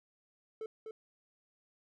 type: tone with echo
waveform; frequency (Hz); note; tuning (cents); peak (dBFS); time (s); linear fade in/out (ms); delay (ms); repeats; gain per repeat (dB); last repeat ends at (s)
triangle; 439.7; A4; -1; -36; 0.61-0.66; 2; 250; 1; -4; 0.91
effects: none